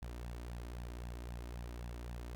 sawtooth tone with flanger, 59.5 Hz, A#1, 36 cents sharp, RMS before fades -45 dBFS, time 0.02-2.35 s, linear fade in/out 0 ms, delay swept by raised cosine 1.1 to 3.3 ms, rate 3.8 Hz, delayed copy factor +0.6, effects none

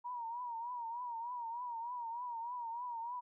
sine tone with vibrato, 949 Hz, A#5, 31 cents sharp, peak -39 dBFS, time 0.04-3.21 s, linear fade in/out 20 ms, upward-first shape triangle, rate 3.3 Hz, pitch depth 98 cents each way, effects none

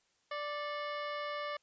harmonic tone with a mistuned harmonic, 587.3 Hz, D5, in tune, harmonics 1 / 2 / 3 / 4 / 5 / 6 / 7 / 8 / 9, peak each -40 / -40 / -46 / -47 / -50 / -54 / -57 / -58 / -58 dBFS, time 0.31-1.57 s, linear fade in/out 5 ms, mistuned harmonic 4, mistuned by -130 cents, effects white hiss -74 dBFS RMS until 1.62 s + resampled to 16000 Hz

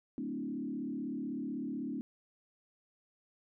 sine tone with frequency modulation, 261.6 Hz, C4, in tune, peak -35 dBFS, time 0.18-2.01 s, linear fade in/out 0 ms, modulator 36 Hz, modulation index 1.5, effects none

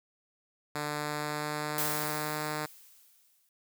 5% pulse tone with pitch glide, 148.6 to 151.99 Hz, D3 to D#3, +21 to -40 cents, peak -21 dBFS, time 0.75-2.66 s, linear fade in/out 5 ms, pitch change +39 cents, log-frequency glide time 0.85-2.39 s
blue noise with exponential decay, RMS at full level -31 dBFS, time 1.78-3.49 s, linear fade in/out 1 ms, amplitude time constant 370 ms
effects none

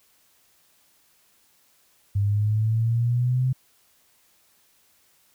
sine exponential sweep, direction up, 99.4 to 130.81 Hz, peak -19 dBFS, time 2.15-3.53 s, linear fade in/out 10 ms, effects white hiss -62 dBFS RMS until 5.34 s

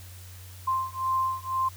sine beating tone pair, 1046.5 / 1048.5 Hz, C6 / C6, 0 / +3 cents, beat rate 2 Hz, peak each -28 dBFS, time 0.67-1.69 s, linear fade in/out 10 ms, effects added 91 Hz sine -43 dBFS peak until 1.76 s + white hiss -50 dBFS RMS until 1.76 s

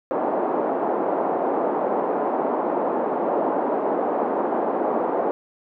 white band-pass noise, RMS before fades -23 dBFS, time 0.11-5.31 s, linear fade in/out 0 ms, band 260 to 840 Hz, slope 24 dB/octave, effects none

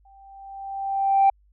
sine tone with exponential growth, 784 Hz, G5, in tune, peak -11 dBFS, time 0.05-1.3 s, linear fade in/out 5 ms, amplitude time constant 270 ms, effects tanh soft clip ceiling -10 dBFS + added 50 Hz sine -56 dBFS peak until 1.52 s

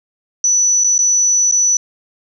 sine tone with dropouts, 5950 Hz, F#8, 9 cents sharp, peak -10 dBFS, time 0.44-1.77 s, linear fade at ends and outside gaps 2 ms, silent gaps 0.838-0.843 / 0.981-0.989 / 1.513-1.522 s, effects none

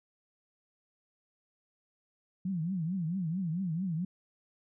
sine tone with vibrato, 174.61 Hz, F3, in tune, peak -30 dBFS, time 2.45-4.05 s, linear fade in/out 5 ms, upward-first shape triangle, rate 4.5 Hz, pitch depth 230 cents each way, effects none

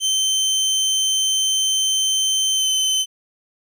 25% pulse tone with pitch glide, 3100 to 3066 Hz, G7 to G7, -20 to -39 cents, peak -13 dBFS, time 0-3.06 s, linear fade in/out 50 ms, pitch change -19 cents, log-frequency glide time 2.54-2.68 s, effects none

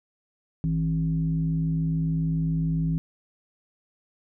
sine tone with frequency modulation, 160.7 Hz, E3, 44 cents flat, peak -22 dBFS, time 0.64-2.98 s, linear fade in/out 0 ms, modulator 107 Hz, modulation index 0.54, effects none

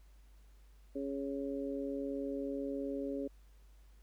harmonic tone, 138.59 Hz, C#3, in tune, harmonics 2 / 3 / 4, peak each -38 / -41 / -42 dBFS, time 0.95-3.28 s, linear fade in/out 10 ms, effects added 50 Hz sine -57 dBFS peak until 4.02 s + pink hiss -72 dBFS RMS until 4.02 s

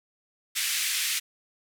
pink band-pass noise, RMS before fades -28 dBFS, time 0.55-1.2 s, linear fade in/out 20 ms, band 2000 to 14000 Hz, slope 24 dB/octave, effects none

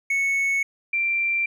triangle / sine tone pair in turn, 2209 / 2359 Hz, C#7 / D7, -7 / +7 cents, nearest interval minor second, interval 114 cents, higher second, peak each -18 / -20 dBFS, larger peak first, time 0.1-0.63 / 0.93-1.46 s, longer neither, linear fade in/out 5 ms, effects none

